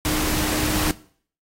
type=tone in noise; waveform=sine; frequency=306.6 Hz; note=D#4; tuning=25 cents flat; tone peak=-26 dBFS; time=0.05-0.91 s; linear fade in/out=0 ms; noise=pink; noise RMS=-23 dBFS; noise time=0.05-0.91 s; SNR=-6 dB; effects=noise-tail reverb RT60 0.5 s tail -19 dB re dry + AAC 48 kbps